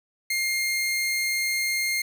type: tone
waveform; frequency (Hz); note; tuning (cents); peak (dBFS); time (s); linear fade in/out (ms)
sawtooth; 2121; C7; +23; -20; 0.3-2.02; 5
effects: none